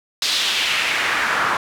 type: noise with band-pass filter sweep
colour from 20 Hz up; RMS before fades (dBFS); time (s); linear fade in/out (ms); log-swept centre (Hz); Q
pink; -20; 0.22-1.57; 2; 4200 to 1200; 2
effects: none